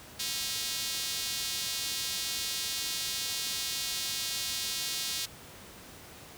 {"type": "tone with high-pass filter", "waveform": "square", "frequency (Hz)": 146.6, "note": "D3", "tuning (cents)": -3, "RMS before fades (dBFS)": -34, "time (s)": [0.19, 5.26], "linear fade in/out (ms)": 10, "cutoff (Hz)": 4000, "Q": 1.4, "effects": ["pink hiss -49 dBFS RMS until 6.37 s", "high-pass 60 Hz 12 dB/octave"]}